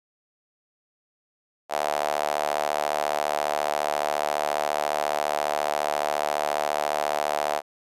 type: tone with high-pass filter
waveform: sawtooth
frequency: 74.5 Hz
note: D2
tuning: 25 cents sharp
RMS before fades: -26 dBFS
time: 1.69-7.62 s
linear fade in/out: 50 ms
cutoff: 690 Hz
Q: 4
effects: resampled to 32000 Hz